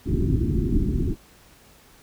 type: low-pass noise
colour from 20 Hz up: pink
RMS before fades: -22 dBFS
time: 0.05-1.16 s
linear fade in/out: 50 ms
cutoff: 390 Hz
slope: 96 dB/octave
effects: pink hiss -53 dBFS RMS until 2.02 s